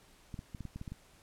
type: clicks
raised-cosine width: 5 ms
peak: -29 dBFS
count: 9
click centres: 0.342 / 0.391 / 0.548 / 0.607 / 0.653 / 0.76 / 0.814 / 0.878 / 0.92 s
effects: pink hiss -62 dBFS RMS until 1.22 s + low-pass 12000 Hz 12 dB/octave